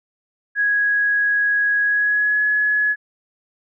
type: tone with pitch glide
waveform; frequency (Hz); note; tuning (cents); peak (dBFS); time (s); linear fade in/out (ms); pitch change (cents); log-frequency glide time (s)
sine; 1661.2 to 1693.2; G#6 to G#6; 0 to +33; -15; 0.55-2.96; 50; +33; 1.83-2.41
effects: none